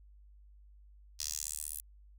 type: tone with high-pass filter sweep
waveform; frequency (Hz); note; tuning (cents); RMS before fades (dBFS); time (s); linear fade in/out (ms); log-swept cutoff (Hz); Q
10% pulse; 75.6; D#2; -49; -40; 1.19-1.81; 10; 5300 to 11000; 2.8
effects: added 50 Hz sine -55 dBFS peak until 2.18 s